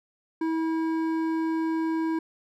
sine tone with hard clipping, 323.5 Hz, E4, 32 cents flat, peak -26 dBFS, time 0.41-2.19 s, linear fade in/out 5 ms, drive 10 dB, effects none

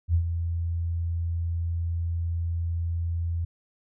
sine tone with ADSR envelope, 84.4 Hz, E2, 41 cents sharp, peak -17 dBFS, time 0.08-3.45 s, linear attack 62 ms, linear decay 85 ms, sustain -8 dB, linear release 7 ms, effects none

